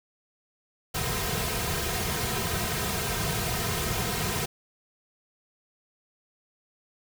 pink noise with comb filter, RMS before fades -29 dBFS, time 0.94-4.46 s, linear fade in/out 10 ms, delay 3.5 ms, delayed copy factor -0.9, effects none

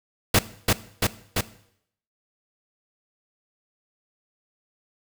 pink noise with echo, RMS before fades -17 dBFS, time 0.34-0.39 s, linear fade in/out 5 ms, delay 340 ms, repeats 3, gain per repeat -2 dB, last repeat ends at 1.41 s, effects noise-tail reverb RT60 0.7 s tail -17 dB re dry

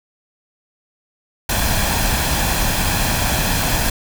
pink noise with comb filter, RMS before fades -18 dBFS, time 1.49-3.9 s, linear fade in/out 5 ms, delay 1.2 ms, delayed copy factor +0.5, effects none

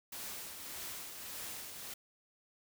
white noise with tremolo, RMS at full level -43 dBFS, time 0.12-1.94 s, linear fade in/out 5 ms, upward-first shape triangle, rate 1.7 Hz, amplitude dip 45%, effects none

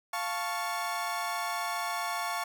30% pulse chord, F augmented, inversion none, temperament equal, 698.5 / 880 / 1108.7 Hz, F5 / A5 / C#6, 0 / 0 / 0 cents, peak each -33 / -34 / -32 dBFS, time 0.13-2.44 s, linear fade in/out 5 ms, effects none

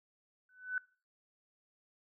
sine tone with exponential growth, 1500 Hz, F#6, 23 cents sharp, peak -29 dBFS, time 0.49-0.78 s, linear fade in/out 2 ms, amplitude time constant 63 ms, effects noise-tail reverb RT60 0.4 s tail -24 dB re dry

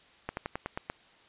slowing click train, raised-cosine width 0.5 ms, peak -18 dBFS, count 7, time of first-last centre 0.29-0.899 s, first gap 81 ms, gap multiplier 1.09, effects white hiss -59 dBFS RMS until 1.28 s + resampled to 8000 Hz

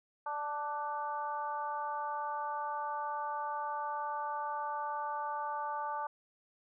harmonic tone with a mistuned harmonic, 293.7 Hz, D4, in tune, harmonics 2 / 3 / 4 / 5, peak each -45 / -36 / -40 / -47 dBFS, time 0.26-6.07 s, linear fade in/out 5 ms, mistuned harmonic 5, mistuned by +31 cents, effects none

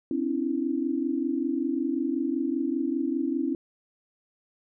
sine tone cluster, 260.3 / 285.5 / 330.3 Hz, C4 / D4 / E4, -9 / -49 / +4 cents, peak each -29 dBFS, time 0.11-3.55 s, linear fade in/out 2 ms, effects none

